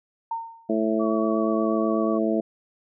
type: tone with exponential decay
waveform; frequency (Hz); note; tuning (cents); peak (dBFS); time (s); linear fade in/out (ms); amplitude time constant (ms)
sine; 914; A#5; -34; -23; 0.31-0.77; 5; 98
type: harmonic tone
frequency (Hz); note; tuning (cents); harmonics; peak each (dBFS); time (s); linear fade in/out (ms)
110; A2; 0; 2 / 3 / 4 / 5 / 6; -25 / -25 / -29 / -31 / -27; 0.69-2.41; 10
type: tone with vibrato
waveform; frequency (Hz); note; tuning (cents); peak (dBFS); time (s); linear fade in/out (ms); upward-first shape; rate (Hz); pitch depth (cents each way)
sine; 1133; C#6; +37; -31; 0.99-2.19; 20; triangle; 8.3; 25
effects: none